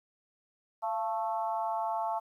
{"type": "harmonic tone with a mistuned harmonic", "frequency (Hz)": 220, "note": "A3", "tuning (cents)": 0, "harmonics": [3, 4, 5, 6], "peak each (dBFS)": [-34, -32, -39, -45], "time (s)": [0.82, 2.2], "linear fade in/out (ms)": 20, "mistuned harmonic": 3, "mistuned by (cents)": 60, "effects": ["11-bit"]}